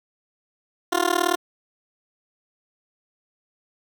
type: tone with amplitude modulation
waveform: 15% pulse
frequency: 351.9 Hz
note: F4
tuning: 13 cents sharp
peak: -9 dBFS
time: 0.92-1.36 s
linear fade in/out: 10 ms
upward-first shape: sine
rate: 38.3 Hz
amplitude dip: 100%
effects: none